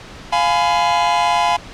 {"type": "chord", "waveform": "45% pulse", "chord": "F diminished", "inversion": "none", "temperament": "just", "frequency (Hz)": [698.5, 838.1, 1005.8], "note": ["F5", "Ab5", "Cb6"], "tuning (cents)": [0, 16, 31], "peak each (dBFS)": -18, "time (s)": [0.32, 1.57], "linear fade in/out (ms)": 10, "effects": ["pink hiss -36 dBFS RMS until 1.73 s", "low-pass 5000 Hz 12 dB/octave"]}